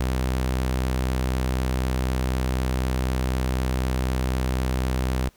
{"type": "tone", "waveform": "sawtooth", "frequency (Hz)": 64, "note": "C2", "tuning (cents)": -38, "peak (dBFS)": -18, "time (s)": [0, 5.29], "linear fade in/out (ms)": 5, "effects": ["pink hiss -59 dBFS RMS until 5.36 s"]}